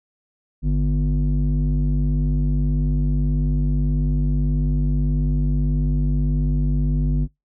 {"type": "tone with low-pass filter", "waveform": "square", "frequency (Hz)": 49.16, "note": "G1", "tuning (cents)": 6, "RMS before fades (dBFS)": -19, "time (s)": [0.62, 7.28], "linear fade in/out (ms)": 50, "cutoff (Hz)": 200, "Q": 5.7, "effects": ["noise-tail reverb RT60 0.2 s tail -26 dB re dry"]}